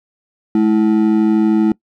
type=ring-modulated tone; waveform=triangle; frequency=270 Hz; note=C#4; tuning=45 cents flat; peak=-5 dBFS; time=0.55-1.72 s; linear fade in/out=2 ms; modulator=56.4 Hz; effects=noise-tail reverb RT60 0.1 s tail -23 dB re dry